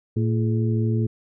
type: harmonic tone with a mistuned harmonic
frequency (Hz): 112.9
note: A2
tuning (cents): +45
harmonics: 1 / 2 / 3 / 4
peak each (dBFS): -20 / -26 / -30 / -32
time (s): 0.16-1.07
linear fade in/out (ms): 10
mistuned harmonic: 4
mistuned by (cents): -110
effects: none